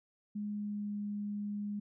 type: tone with pitch glide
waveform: sine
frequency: 207.7 to 205.9 Hz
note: G#3 to G#3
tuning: 0 to -15 cents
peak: -35 dBFS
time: 0.35-1.8 s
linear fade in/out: 10 ms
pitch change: -15 cents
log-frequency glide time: 0.49-0.98 s
effects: none